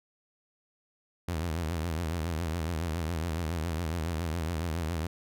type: tone with vibrato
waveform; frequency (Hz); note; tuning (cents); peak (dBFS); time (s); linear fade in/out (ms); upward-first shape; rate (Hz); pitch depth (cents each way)
sawtooth; 82.41; E2; 0; -26; 1.28-5.07; 5; triangle; 7.2; 150
effects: none